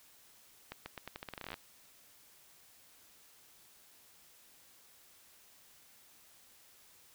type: accelerating click train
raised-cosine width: 0.3 ms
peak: -26 dBFS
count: 17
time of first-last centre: 0.72-1.541 s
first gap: 140 ms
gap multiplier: 0.84
effects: white hiss -62 dBFS RMS until 7.14 s